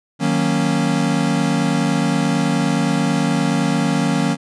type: chord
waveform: square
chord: D# minor seventh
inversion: none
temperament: equal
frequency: 155.56 / 185 / 233.1 / 277.2 Hz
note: D#3 / F#3 / A#3 / C#4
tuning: 0 / 0 / 0 / 0 cents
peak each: -22 dBFS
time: 0.19-4.37 s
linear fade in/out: 50 ms
effects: resampled to 22050 Hz